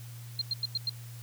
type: tone bursts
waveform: sine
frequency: 4186 Hz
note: C8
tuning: in tune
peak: -27 dBFS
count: 5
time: 0.39-0.895 s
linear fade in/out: 2 ms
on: 25 ms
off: 95 ms
effects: added 118 Hz sine -42 dBFS peak until 1.22 s + white hiss -53 dBFS RMS until 1.22 s